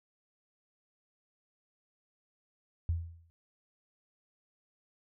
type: tone with exponential decay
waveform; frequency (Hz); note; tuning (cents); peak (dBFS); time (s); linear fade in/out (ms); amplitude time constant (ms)
sine; 83.8; E2; +29; -25; 2.89-3.3; 0; 88
effects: none